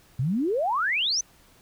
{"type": "exponential sweep", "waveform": "sine", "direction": "up", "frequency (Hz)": [117.5, 6290], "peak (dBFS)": -22, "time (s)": [0.19, 1.21], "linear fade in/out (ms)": 5, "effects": ["pink hiss -57 dBFS RMS until 1.61 s"]}